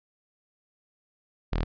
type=tone; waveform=sawtooth; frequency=40.41 Hz; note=E1; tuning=34 cents flat; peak=-21 dBFS; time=1.52-1.64 s; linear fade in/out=10 ms; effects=resampled to 11025 Hz